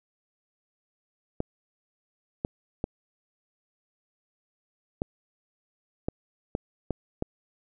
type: clicks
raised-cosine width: 2 ms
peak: -14 dBFS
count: 8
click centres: 1.404 / 2.449 / 2.841 / 5.019 / 6.085 / 6.551 / 6.907 / 7.224 s
effects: none